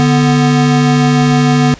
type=tone pair together; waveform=square; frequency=146.81 / 246.9 Hz; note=D3 / B3; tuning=0 / 0 cents; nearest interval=major sixth; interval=900 cents; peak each=-11 dBFS; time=0-1.74 s; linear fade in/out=0 ms; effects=pink hiss -36 dBFS RMS until 1.79 s + resampled to 16000 Hz